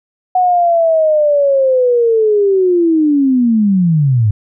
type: linear sweep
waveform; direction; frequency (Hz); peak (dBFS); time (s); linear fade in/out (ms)
sine; down; 740 to 100; -8; 0.35-4.31; 5
effects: none